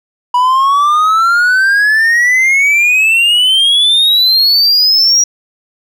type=exponential sweep; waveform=triangle; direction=up; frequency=974 to 5760 Hz; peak=-5 dBFS; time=0.34-5.24 s; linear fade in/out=5 ms; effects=none